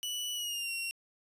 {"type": "tone with pitch glide", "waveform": "sawtooth", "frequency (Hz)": [2957, 2743], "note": ["F#7", "F7"], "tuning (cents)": [-2, -32], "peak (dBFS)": -31, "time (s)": [0.03, 0.91], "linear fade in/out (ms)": 0, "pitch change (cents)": -130, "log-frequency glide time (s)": [0.34, 0.71], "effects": ["resampled to 32000 Hz"]}